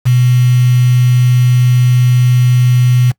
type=tone with quantisation; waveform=sine; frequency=124.5 Hz; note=B2; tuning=14 cents sharp; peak=-6 dBFS; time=0.05-3.12 s; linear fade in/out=20 ms; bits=4; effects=noise-tail reverb RT60 0.1 s tail -22 dB re dry